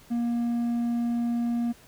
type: tone with hard clipping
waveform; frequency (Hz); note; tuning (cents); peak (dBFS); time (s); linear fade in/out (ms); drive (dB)
sine; 236.6; A#3; +26; -25; 0.1-1.73; 20; 3
effects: pink hiss -54 dBFS RMS until 1.87 s